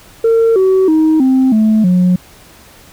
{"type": "tone with pitch steps", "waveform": "sine", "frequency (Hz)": [455.4, 378.5, 314.7, 261.6, 217.4, 180.73], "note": ["A#4", "F#4", "D#4", "C4", "A3", "F#3"], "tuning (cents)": [-40, 39, 20, 0, -21, -40], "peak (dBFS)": -5, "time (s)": [0.24, 2.16], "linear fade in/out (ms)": 5, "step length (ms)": 320, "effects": ["tanh soft clip ceiling -5 dBFS", "pink hiss -41 dBFS RMS until 2.92 s"]}